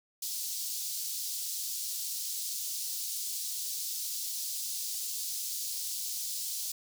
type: high-pass noise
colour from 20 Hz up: pink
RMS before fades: -36 dBFS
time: 0.22-6.72 s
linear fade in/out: 5 ms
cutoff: 4500 Hz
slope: 24 dB/octave
effects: none